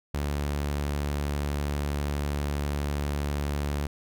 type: tone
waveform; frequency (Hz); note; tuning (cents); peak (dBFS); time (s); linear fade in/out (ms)
sawtooth; 72.3; D2; -27; -23; 0.14-3.87; 5
effects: none